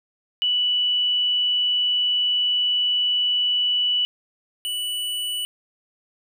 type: tone pair in turn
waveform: sine / square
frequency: 2960 / 2960 Hz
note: F#7 / F#7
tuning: 0 / 0 cents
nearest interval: unison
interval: 0 cents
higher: neither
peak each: -18 / -25 dBFS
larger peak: first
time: 0.42-4.05 / 4.65-5.45 s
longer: first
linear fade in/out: 0 ms
effects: none